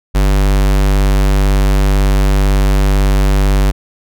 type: tone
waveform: square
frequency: 49 Hz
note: G1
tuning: in tune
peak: -9 dBFS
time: 0.14-3.72 s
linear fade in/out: 20 ms
effects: none